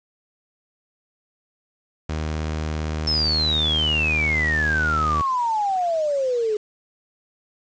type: tone with pitch glide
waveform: sawtooth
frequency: 77.78 to 77.29 Hz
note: D#2 to D#2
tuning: 0 to -11 cents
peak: -20 dBFS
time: 2.09-5.22 s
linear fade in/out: 5 ms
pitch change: -11 cents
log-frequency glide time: 2.32-3.58 s
type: exponential sweep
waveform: sine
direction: down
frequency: 5320 to 415.3 Hz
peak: -19 dBFS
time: 3.07-6.57 s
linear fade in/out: 5 ms
effects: resampled to 16000 Hz + 7-bit